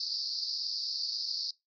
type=band-pass noise; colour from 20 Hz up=pink; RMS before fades=-35 dBFS; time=0-1.51 s; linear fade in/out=5 ms; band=4400 to 5100 Hz; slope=96 dB/octave; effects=noise-tail reverb RT60 0.2 s tail -22 dB re dry